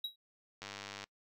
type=tone with exponential decay; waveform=triangle; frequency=3853 Hz; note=B7; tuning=44 cents flat; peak=-31 dBFS; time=0.04-0.16 s; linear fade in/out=5 ms; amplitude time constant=26 ms
type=click train; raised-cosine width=0.2 ms; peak=-26 dBFS; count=43; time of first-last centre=0.62-1.04 s; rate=100 Hz
effects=noise-tail reverb RT60 0.1 s tail -26 dB re dry